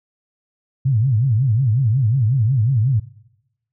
sine tone with vibrato, 120.8 Hz, B2, 38 cents flat, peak -13 dBFS, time 0.85-3 s, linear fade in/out 10 ms, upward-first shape sine, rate 5.5 Hz, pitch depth 250 cents each way, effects noise-tail reverb RT60 0.9 s tail -20 dB re dry

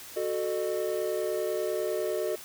triangle chord, D# diminished, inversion first, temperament equal with one note detuned, 370 / 440 / 608.7 Hz, F#4 / A4 / D#5, 0 / 0 / -38 cents, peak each -30 dBFS, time 0.16-2.36 s, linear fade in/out 10 ms, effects white hiss -45 dBFS RMS until 2.44 s

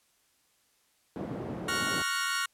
white band-pass noise, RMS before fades -37 dBFS, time 1.16-2.02 s, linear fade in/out 0 ms, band 120 to 390 Hz, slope 12 dB/octave
sawtooth chord, Gb major seventh, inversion second, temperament equal, 1108.7 / 1396.9 / 1480 / 1864.7 Hz, Db6 / F6 / Gb6 / Bb6, 0 / 0 / 0 / 0 cents, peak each -31 / -29 / -31 / -32 dBFS, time 1.68-2.46 s, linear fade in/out 5 ms
effects white hiss -69 dBFS RMS until 2.53 s + low-pass 12000 Hz 12 dB/octave

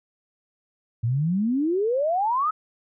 sine exponential sweep, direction up, 110 to 1309 Hz, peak -20 dBFS, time 1.03-2.51 s, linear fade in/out 10 ms, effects none

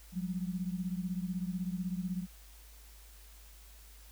sine beating tone pair, 178.4 / 194.4 Hz, F3 / G3, +37 / -14 cents, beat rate 16 Hz, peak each -35 / -38 dBFS, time 0.12-2.27 s, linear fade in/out 50 ms, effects added 52 Hz sine -53 dBFS peak until 4.11 s + white hiss -59 dBFS RMS until 4.11 s

